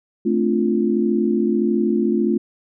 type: chord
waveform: sine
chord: D minor seventh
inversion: second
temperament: equal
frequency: 220 / 261.6 / 293.7 / 349.2 Hz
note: A3 / C4 / D4 / F4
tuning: 0 / 0 / 0 / 0 cents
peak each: -19 / -24 / -25 / -20 dBFS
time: 0.25-2.38 s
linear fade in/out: 10 ms
effects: none